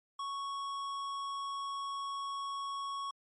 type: tone with tanh clipping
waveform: sine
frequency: 1108.7 Hz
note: C#6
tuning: in tune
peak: -38 dBFS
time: 0.19-3.11 s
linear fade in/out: 5 ms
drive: 14 dB
effects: MP3 48 kbps